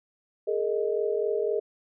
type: chord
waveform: sine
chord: Ab suspended second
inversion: none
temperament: equal with one note detuned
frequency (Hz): 415.3 / 459.2 / 622.3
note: Ab4 / Bb4 / Eb5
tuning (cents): 0 / -26 / 0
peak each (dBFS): -27 / -28 / -32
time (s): 0.47-1.6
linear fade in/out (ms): 10
effects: none